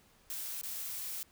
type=noise with dropouts; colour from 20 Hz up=blue; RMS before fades=-40 dBFS; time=0.3-1.23 s; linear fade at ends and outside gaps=0 ms; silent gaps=0.613-0.634 s; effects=pink hiss -65 dBFS RMS until 1.31 s